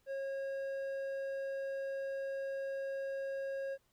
sine tone with hard clipping, 544 Hz, C#5, 33 cents flat, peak -38 dBFS, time 0.06-3.78 s, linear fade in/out 50 ms, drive 6 dB, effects pink hiss -75 dBFS RMS until 3.92 s

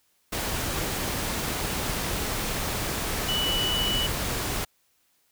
sine tone in noise, 2960 Hz, F#7, in tune, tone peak -25 dBFS, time 3.28-4.07 s, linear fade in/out 10 ms, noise pink, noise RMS -29 dBFS, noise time 0.32-4.65 s, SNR +1 dB, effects white hiss -68 dBFS RMS until 5.31 s

